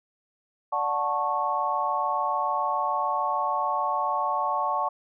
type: chord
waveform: sine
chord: D major seventh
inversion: none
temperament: just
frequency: 587.3 / 734.2 / 881 / 1101.2 Hz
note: D5 / F#5 / A5 / C#6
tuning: 0 / -14 / +2 / -12 cents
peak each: -33 / -30 / -28 / -27 dBFS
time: 0.72-4.89 s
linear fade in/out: 10 ms
effects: none